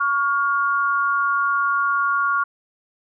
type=tone pair together; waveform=sine; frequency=1120.7 / 1412 Hz; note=C#6 / F6; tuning=+19 / +19 cents; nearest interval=major third; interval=400 cents; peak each=-20 dBFS; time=0-2.44 s; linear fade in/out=10 ms; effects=none